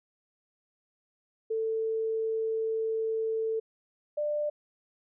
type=tone pair in turn; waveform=sine; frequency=444.7 / 594.7 Hz; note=A4 / D5; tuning=+18 / +22 cents; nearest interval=perfect fourth; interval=504 cents; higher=second; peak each=-27 dBFS; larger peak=neither; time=1.5-3.6 / 4.17-4.5 s; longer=first; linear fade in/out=10 ms; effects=none